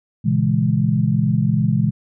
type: chord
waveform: sine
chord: A# half-diminished seventh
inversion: none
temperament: equal with one note detuned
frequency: 118.65 / 138.59 / 164.81 / 207.7 Hz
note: A#2 / C#3 / E3 / G#3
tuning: +31 / 0 / 0 / 0 cents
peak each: -20 dBFS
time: 0.24-1.91 s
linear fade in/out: 20 ms
effects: none